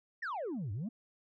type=exponential two-way sweep; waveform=sine; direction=down then up; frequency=1936 to 92.5 to 246.5 Hz; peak=-33 dBFS; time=0.22-0.89 s; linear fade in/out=10 ms; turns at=0.72 s; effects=tanh soft clip ceiling -34 dBFS